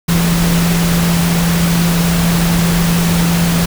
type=tone in noise; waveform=sine; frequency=170 Hz; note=F3; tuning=46 cents flat; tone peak=-11 dBFS; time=0.08-3.66 s; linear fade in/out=10 ms; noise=pink; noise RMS=-18 dBFS; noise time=0.08-3.66 s; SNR=+4 dB; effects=none